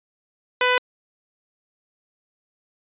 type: tone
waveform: 10% pulse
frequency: 498.7 Hz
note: B4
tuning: 17 cents sharp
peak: -8 dBFS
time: 0.61-0.78 s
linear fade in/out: 2 ms
effects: resampled to 8000 Hz